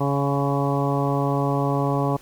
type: harmonic tone with a mistuned harmonic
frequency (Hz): 140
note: C#3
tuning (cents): +18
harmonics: 1 / 2 / 3 / 4 / 5 / 6 / 7 / 8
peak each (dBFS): -23 / -26 / -28 / -29 / -30 / -31 / -31 / -32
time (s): 0-2.17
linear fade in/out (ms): 10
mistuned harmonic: 7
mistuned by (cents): +32
effects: pink hiss -49 dBFS RMS until 2.21 s